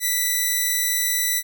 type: tone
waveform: 5% pulse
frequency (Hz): 1975.5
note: B6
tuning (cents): 0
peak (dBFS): -9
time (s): 0-1.43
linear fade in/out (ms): 50
effects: none